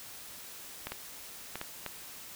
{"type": "clicks", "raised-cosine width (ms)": 0.3, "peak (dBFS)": -20, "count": 5, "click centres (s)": [0.87, 0.92, 1.556, 1.614, 1.863], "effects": ["white hiss -47 dBFS RMS until 2.35 s"]}